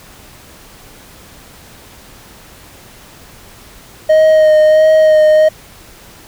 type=tone with vibrato; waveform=triangle; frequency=622.3 Hz; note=D#5; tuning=in tune; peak=-3 dBFS; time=4.09-5.49 s; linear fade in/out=10 ms; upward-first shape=sine; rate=1.5 Hz; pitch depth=18 cents each way; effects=pink hiss -39 dBFS RMS until 6.27 s